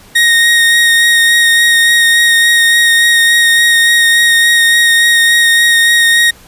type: tone with vibrato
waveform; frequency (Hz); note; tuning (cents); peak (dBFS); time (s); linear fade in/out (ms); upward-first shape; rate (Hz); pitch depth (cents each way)
30% pulse; 1864.7; A#6; 0; -3; 0.15-6.31; 10; sine; 3.5; 14
effects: pink hiss -40 dBFS RMS until 6.47 s + resampled to 32000 Hz